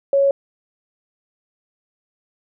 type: tone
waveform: sine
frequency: 554.4 Hz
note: C#5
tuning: in tune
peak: -12 dBFS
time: 0.13-0.31 s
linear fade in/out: 2 ms
effects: none